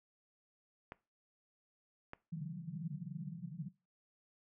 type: clicks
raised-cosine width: 0.5 ms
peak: -30 dBFS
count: 2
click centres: 0.921 / 2.134 s
type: band-pass noise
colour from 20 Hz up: pink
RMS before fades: -44 dBFS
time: 2.32-3.69 s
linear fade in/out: 10 ms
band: 140 to 190 Hz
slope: 96 dB/octave
effects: noise-tail reverb RT60 0.3 s tail -21 dB re dry